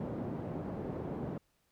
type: band-pass noise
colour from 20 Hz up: pink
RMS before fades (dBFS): -39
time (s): 0-1.38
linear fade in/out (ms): 5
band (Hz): 130 to 520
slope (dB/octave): 12
effects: pink hiss -75 dBFS RMS until 1.71 s